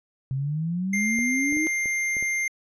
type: exponential sweep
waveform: sine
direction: up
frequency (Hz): 130 to 322.7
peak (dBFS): -24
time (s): 0.31-1.67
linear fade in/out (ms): 0
type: tone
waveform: square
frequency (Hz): 2100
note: C7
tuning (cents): +6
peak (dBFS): -24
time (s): 0.93-2.48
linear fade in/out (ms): 5
type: clicks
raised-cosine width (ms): 2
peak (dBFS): -27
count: 6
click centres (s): 1.189 / 1.525 / 1.57 / 1.858 / 2.168 / 2.226
effects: resampled to 22050 Hz